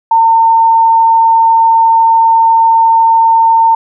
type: tone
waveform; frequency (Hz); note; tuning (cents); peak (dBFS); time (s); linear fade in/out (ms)
sine; 907; A#5; -48; -4; 0.11-3.75; 5
effects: none